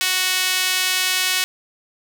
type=tone with high-pass filter; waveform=sawtooth; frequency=370 Hz; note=F#4; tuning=in tune; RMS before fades=-20 dBFS; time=0.01-1.44 s; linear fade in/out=0 ms; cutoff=2500 Hz; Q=1; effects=none